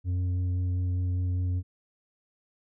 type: tone with tanh clipping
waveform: sine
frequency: 90.5 Hz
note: F#2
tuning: 38 cents flat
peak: -26 dBFS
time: 0.04-1.63 s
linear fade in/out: 50 ms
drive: 5 dB
effects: none